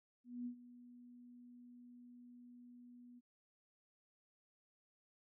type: tone with ADSR envelope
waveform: sine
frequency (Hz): 243.9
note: B3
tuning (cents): -21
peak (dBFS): -40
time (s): 0.24-3.21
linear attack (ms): 220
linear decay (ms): 90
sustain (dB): -16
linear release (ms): 31
effects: none